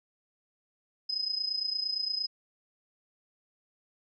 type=tone with amplitude modulation; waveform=sine; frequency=5050 Hz; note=D#8; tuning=25 cents sharp; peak=-26 dBFS; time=1.09-2.27 s; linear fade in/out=10 ms; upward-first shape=sine; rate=28.7 Hz; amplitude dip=75%; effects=none